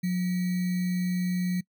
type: tone with sample-and-hold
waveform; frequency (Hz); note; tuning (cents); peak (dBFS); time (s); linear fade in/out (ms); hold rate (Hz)
sine; 180.4; F#3; -44; -24; 0.03-1.61; 10; 2100
effects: noise-tail reverb RT60 0.1 s tail -24 dB re dry